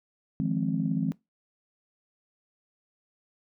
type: chord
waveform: sine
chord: F minor seventh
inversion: third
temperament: just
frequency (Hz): 157.15 / 174.61 / 209.5 / 261.9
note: Eb3 / F3 / Ab3 / C4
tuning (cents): +18 / 0 / +15 / +2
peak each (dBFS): -30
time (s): 0.4-1.12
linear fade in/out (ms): 0
effects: noise-tail reverb RT60 0.2 s tail -22 dB re dry + tanh soft clip ceiling -14 dBFS